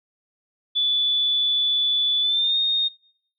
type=tone with pitch glide; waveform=sine; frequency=3466 to 3693 Hz; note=A7 to A#7; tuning=-27 to -17 cents; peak=-18 dBFS; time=0.75-2.89 s; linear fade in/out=20 ms; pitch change=+110 cents; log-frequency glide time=2.21-2.57 s; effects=noise-tail reverb RT60 0.7 s tail -26 dB re dry